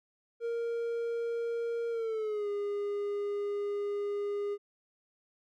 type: tone with pitch glide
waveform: triangle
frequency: 466.2 to 408.2 Hz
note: A#4 to G#4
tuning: 0 to -30 cents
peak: -29 dBFS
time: 0.4-4.58 s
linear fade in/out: 50 ms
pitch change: -230 cents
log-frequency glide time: 1.9-2.49 s
effects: none